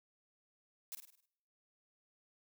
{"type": "noise with echo", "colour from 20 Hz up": "blue", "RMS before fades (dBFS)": -44, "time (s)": [0.92, 0.95], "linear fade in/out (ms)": 0, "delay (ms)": 51, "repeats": 6, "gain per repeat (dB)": -6, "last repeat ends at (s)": 1.256, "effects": ["noise-tail reverb RT60 0.9 s tail -26 dB re dry"]}